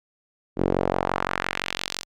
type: tone with band-pass filter sweep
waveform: sawtooth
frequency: 45.85 Hz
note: F#1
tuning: 15 cents flat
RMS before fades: -26 dBFS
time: 0.56-2.05 s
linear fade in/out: 50 ms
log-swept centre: 330 to 5600 Hz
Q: 1.4
effects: none